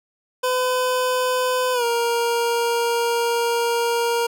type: tone with pitch glide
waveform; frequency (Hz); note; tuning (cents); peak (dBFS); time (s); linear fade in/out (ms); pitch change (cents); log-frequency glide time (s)
25% pulse; 506 to 469.4; B4 to A#4; +42 to +12; -15; 0.43-4.27; 10; -130; 1.73-1.84
effects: none